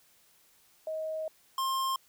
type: tone pair in turn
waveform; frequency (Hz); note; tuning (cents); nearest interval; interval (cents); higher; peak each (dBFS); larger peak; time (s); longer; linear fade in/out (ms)
sine / square; 631 / 1061.2; D#5 / C6; +24 / +24; major sixth; 900; second; -32 / -29; second; 0.87-1.28 / 1.58-1.96; first; 2
effects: white hiss -64 dBFS RMS until 2.08 s